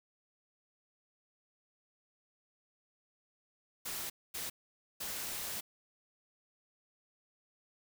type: noise bursts at uneven times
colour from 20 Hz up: white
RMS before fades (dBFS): -40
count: 3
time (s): 3.85-4.1 / 4.34-4.5 / 5-5.61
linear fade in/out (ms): 10
effects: none